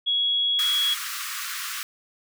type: tone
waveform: sine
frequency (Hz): 3336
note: G#7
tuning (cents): +7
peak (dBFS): -20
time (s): 0.06-0.95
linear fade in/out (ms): 20
type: high-pass noise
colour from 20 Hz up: pink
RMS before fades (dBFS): -32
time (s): 0.59-1.83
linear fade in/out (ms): 0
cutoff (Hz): 1100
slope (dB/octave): 96
effects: none